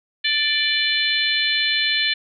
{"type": "harmonic tone with a mistuned harmonic", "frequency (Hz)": 587.3, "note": "D5", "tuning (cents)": 0, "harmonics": [3, 4, 5, 6, 7], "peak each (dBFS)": [-24, -24, -24, -24, -24], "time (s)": [0.24, 2.14], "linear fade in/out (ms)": 10, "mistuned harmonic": 5, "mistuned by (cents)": 27, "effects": []}